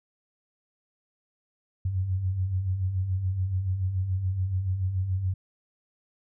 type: beating tone pair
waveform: sine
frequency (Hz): 88 / 95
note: F2 / F#2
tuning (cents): +14 / +46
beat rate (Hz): 7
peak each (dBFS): -34 / -25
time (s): 1.85-5.34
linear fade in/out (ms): 5
effects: none